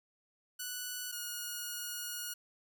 5% pulse tone pair in turn, 1480 / 1442.9 Hz, F#6 / F#6, 0 / -44 cents, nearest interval unison, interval 44 cents, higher first, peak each -27 dBFS, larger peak neither, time 0.59-1.12 / 1.12-2.34 s, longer second, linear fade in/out 10 ms, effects none

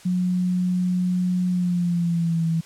sine tone with pitch glide, 181 to 164.07 Hz, F#3 to E3, -38 to -8 cents, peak -19 dBFS, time 0.05-2.61 s, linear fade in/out 10 ms, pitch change -170 cents, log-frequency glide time 1.49-2.46 s, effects white hiss -48 dBFS RMS until 2.65 s + low-pass 9000 Hz 12 dB/octave

